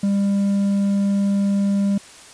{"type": "tone with hard clipping", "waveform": "sine", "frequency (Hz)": 199.3, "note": "G3", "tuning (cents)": 29, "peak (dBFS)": -17, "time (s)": [0.03, 1.98], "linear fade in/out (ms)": 5, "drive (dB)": 3, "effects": ["white hiss -43 dBFS RMS until 2.33 s", "resampled to 22050 Hz"]}